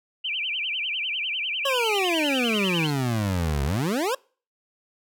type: tone with vibrato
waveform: sine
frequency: 2698 Hz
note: E7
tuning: 40 cents sharp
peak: -25 dBFS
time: 0.24-2.87 s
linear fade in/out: 10 ms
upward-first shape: sine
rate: 10 Hz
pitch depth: 260 cents each way
type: exponential two-way sweep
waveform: 25% pulse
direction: down then up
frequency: 562 to 66.7 to 562 Hz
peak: -19 dBFS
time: 1.65-4.15 s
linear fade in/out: 5 ms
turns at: 3.64 s
type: tone with exponential growth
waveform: sine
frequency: 4230 Hz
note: C8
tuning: 18 cents sharp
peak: -28 dBFS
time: 2.81-2.9 s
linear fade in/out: 1 ms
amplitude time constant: 19 ms
effects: noise-tail reverb RT60 0.4 s tail -26 dB re dry